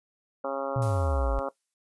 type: harmonic tone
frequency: 136.9 Hz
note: C#3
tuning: 21 cents flat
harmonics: 2 / 3 / 4 / 5 / 6 / 7 / 8 / 9 / 10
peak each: -39 / -40 / -30 / -40 / -38 / -41 / -41 / -41 / -41 dBFS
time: 0.44-1.49 s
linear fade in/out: 5 ms
type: exponential sweep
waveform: sine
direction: down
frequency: 130.4 to 49 Hz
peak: -25 dBFS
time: 0.76-1.39 s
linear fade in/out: 0 ms
type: noise with exponential decay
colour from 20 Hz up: blue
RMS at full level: -42 dBFS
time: 0.82-1.74 s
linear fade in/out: 1 ms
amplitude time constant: 200 ms
effects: noise-tail reverb RT60 0.1 s tail -17 dB re dry + resampled to 24000 Hz